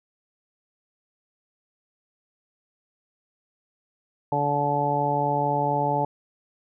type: harmonic tone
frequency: 144.4 Hz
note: D3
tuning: 29 cents flat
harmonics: 1 / 2 / 3 / 4 / 5 / 6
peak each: -29 / -32 / -31 / -29 / -29 / -24 dBFS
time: 4.32-6.05 s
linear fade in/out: 2 ms
effects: none